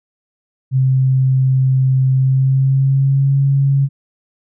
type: tone with pitch glide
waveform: sine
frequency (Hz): 131.4 to 138.01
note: C3 to C#3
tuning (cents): +8 to -7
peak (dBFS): -10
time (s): 0.71-3.89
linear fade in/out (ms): 50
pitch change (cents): +85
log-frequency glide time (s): 2.13-3.37
effects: none